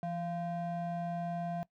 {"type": "ring-modulated tone", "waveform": "triangle", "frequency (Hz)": 430.5, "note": "A4", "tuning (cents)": -38, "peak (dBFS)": -29, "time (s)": [0.03, 1.63], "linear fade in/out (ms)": 0, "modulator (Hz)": 261, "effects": ["noise-tail reverb RT60 0.1 s tail -20 dB re dry"]}